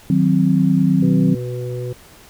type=chord; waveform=sine; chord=C diminished; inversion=first; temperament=equal; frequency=155.56 / 185 / 261.6 Hz; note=Eb3 / Gb3 / C4; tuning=0 / 0 / 0 cents; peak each=-17 / -15 / -17 dBFS; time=0.1-1.35 s; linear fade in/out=2 ms
type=harmonic tone; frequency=123.47 Hz; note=B2; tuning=in tune; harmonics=1 / 3 / 4; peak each=-24 / -29 / -30 dBFS; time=1.02-1.93 s; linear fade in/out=5 ms
effects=pink hiss -45 dBFS RMS until 2.29 s